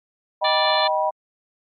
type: chord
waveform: sine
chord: Eb augmented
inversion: none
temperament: just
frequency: 622.3 / 777.8 / 972.3 Hz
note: Eb5 / G5 / B5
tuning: 0 / -14 / -27 cents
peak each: -22 / -24 / -22 dBFS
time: 0.41-1.11 s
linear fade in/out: 20 ms
type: harmonic tone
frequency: 587.3 Hz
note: D5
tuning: in tune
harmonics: 2 / 3 / 4 / 5 / 6 / 7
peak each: -27 / -27 / -30 / -31 / -25 / -25 dBFS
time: 0.44-0.88 s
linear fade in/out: 10 ms
effects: MP3 32 kbps